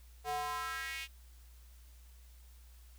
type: tone with high-pass filter sweep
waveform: square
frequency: 146.8 Hz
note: D3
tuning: in tune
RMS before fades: -39 dBFS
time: 0.24-1.08 s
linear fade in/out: 50 ms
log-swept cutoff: 600 to 2700 Hz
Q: 3.3
effects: added 60 Hz sine -54 dBFS peak until 2.98 s + white hiss -66 dBFS RMS until 2.98 s